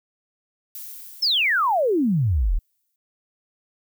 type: noise with exponential decay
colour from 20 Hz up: violet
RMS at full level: -35 dBFS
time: 0.75-2.96 s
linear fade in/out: 2 ms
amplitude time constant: 480 ms
type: exponential sweep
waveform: sine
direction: down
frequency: 5480 to 32.78 Hz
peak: -17 dBFS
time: 1.22-2.59 s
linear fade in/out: 10 ms
effects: none